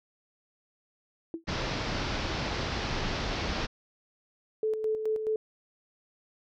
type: tone with exponential decay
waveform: sine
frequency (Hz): 329.6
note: E4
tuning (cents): 0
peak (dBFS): -28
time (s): 1.34-1.44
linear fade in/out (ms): 1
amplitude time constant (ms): 21
type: low-pass noise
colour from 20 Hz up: pink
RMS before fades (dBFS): -32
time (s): 1.47-3.67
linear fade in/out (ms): 20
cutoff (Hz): 5600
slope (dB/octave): 48
type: tone with tremolo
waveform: sine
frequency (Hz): 435.4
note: A4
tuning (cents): -18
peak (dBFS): -25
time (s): 4.63-5.36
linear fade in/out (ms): 2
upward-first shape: square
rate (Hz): 4.7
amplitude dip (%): 50
effects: none